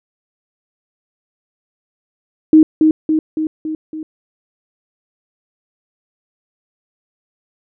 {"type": "tone with echo", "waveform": "sine", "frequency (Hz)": 313, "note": "D#4", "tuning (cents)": 10, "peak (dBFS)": -3, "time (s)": [2.53, 2.63], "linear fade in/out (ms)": 2, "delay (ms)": 280, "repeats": 5, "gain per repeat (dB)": -4, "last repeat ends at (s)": 4.03, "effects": []}